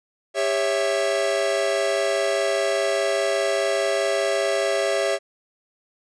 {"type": "chord", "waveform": "45% pulse", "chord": "C# diminished", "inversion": "second", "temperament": "equal with one note detuned", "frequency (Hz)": [400.2, 554.4, 659.3], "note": ["G4", "C#5", "E5"], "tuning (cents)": [36, 0, 0], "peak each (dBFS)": [-26, -24, -24], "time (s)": [0.34, 5.19], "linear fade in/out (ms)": 50, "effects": ["resampled to 22050 Hz"]}